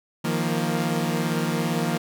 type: chord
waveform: sawtooth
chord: Eb suspended second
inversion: none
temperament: equal with one note detuned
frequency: 157.01 / 174.61 / 233.1 Hz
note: Eb3 / F3 / Bb3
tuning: +16 / 0 / 0 cents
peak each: -23 dBFS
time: 0.24-1.98 s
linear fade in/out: 10 ms
effects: none